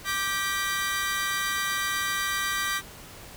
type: tone cluster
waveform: sawtooth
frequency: 1178 / 1568 / 1934 Hz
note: D6 / G6 / B6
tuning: +5 / 0 / -37 cents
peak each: -27 dBFS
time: 0.04-2.82 s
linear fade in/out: 50 ms
effects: pink hiss -45 dBFS RMS until 3.36 s